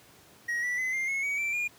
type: tone with pitch steps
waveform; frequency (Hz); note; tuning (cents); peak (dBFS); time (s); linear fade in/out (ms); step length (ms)
triangle; 1894 / 1961.9 / 2032 / 2105 / 2181 / 2259 / 2340 / 2424; A#6 / B6 / B6 / C7 / C#7 / C#7 / D7 / D#7; +27 / -12 / +49 / +10 / -29 / +32 / -7 / -46; -26; 0.48-1.68; 10; 150
effects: pink hiss -56 dBFS RMS until 1.78 s + high-pass 100 Hz 12 dB/octave